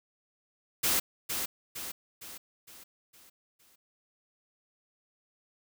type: noise with echo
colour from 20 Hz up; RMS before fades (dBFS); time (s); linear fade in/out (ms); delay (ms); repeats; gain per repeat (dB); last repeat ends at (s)
white; -27; 0.83-1; 10; 460; 6; -6; 3.76
effects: none